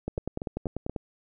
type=two click trains; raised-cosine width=2 ms; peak=-19 / -17 dBFS; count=4 / 10; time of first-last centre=0.18-0.896 / 0.08-0.962 s; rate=4.19 / 10.2 Hz; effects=none